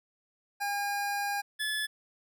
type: tone pair in turn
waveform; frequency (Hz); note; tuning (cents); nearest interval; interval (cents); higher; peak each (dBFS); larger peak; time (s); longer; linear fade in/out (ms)
25% pulse; 810 / 1722.3; G#5 / A6; -43 / -37; octave + minor second; 1306; second; -26; neither; 0.6-1.42 / 1.59-1.87; first; 20
effects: none